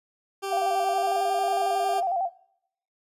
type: tone with pitch glide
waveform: 20% pulse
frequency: 392 to 397.5 Hz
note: G4 to G4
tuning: 0 to +24 cents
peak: -24 dBFS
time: 0.42-2.01 s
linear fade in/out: 20 ms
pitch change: +24 cents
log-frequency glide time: 0.86-1.22 s
type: tone with vibrato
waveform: sine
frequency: 730 Hz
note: F#5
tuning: 24 cents flat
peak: -23 dBFS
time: 0.48-2.3 s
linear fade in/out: 50 ms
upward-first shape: square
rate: 11 Hz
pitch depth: 87 cents each way
effects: noise-tail reverb RT60 0.7 s tail -20 dB re dry + resampled to 32000 Hz